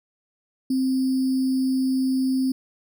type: tone with sample-and-hold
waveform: sine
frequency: 261.6 Hz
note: C4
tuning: in tune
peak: -19 dBFS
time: 0.7-2.52 s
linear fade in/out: 5 ms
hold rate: 4900 Hz
effects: none